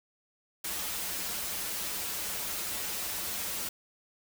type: noise with comb filter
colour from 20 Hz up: white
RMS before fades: -35 dBFS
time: 0.64-3.69 s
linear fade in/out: 5 ms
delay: 7.7 ms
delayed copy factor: -0.75
effects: none